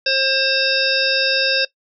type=harmonic tone; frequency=533 Hz; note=C5; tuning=32 cents sharp; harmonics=1 / 3 / 5 / 7 / 9 / 10; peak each=-22 / -22 / -22 / -22 / -22 / -22 dBFS; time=0.06-1.65 s; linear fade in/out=5 ms; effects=noise-tail reverb RT60 0.1 s tail -20 dB re dry